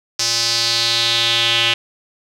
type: tone with band-pass filter sweep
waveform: square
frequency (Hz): 116.54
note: A#2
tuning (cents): 0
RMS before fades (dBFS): -17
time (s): 0.19-1.74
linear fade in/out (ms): 5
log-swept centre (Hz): 5400 to 3000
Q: 4
effects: none